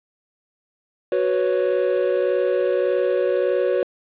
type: chord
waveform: triangle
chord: F# suspended fourth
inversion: none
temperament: just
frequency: 370 / 493.3 / 555 Hz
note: F#4 / B4 / C#5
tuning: 0 / -2 / +2 cents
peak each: -20 dBFS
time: 1.12-3.83 s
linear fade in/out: 2 ms
effects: resampled to 8000 Hz + 7-bit